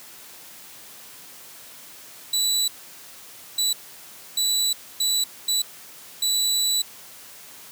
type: tone bursts at uneven times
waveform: 25% pulse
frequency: 3951 Hz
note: B7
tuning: in tune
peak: -16 dBFS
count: 6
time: 2.33-2.68 / 3.58-3.73 / 4.37-4.73 / 5-5.24 / 5.48-5.62 / 6.22-6.82 s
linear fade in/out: 5 ms
effects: white hiss -44 dBFS RMS until 7.71 s + high-pass 100 Hz 12 dB/octave